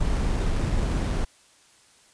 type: noise with sample-and-hold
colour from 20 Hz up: brown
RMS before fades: -24 dBFS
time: 0-1.25 s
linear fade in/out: 10 ms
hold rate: 7350 Hz
effects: white hiss -57 dBFS RMS until 2.13 s + resampled to 22050 Hz